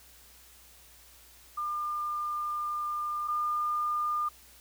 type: tone pair in turn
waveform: sine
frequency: 1202 / 1207.7 Hz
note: D6 / D6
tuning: +40 / +48 cents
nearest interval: unison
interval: 8 cents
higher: second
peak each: -30 / -27 dBFS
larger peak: second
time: 1.57-3.28 / 3.28-4.29 s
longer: first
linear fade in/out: 10 ms
effects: added 60 Hz sine -61 dBFS peak until 4.6 s + white hiss -56 dBFS RMS until 4.6 s